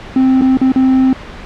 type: tone with dropouts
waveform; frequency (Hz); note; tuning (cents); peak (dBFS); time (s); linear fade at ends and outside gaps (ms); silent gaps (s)
triangle; 261.6; C4; 0; -5; 0.16-1.13; 2; 0.412-0.419 / 0.572-0.614 / 0.72-0.759
effects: pink hiss -30 dBFS RMS until 1.45 s + low-pass 3000 Hz 12 dB/octave